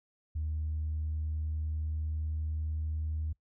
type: tone with pitch glide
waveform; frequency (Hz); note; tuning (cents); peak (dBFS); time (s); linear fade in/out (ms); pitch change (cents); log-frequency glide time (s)
sine; 77.4 to 77.89; D#2 to D#2; -9 to +2; -30; 0.35-3.33; 10; +11; 0.9-3.08
effects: noise-tail reverb RT60 0.1 s tail -23 dB re dry + tanh soft clip ceiling -27 dBFS